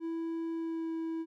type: tone with pitch glide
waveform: triangle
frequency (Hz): 329.6 to 326.2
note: E4 to E4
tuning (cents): 0 to -18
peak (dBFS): -31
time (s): 0-1.26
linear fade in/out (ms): 50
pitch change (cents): -18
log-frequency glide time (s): 0.52-0.92
effects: none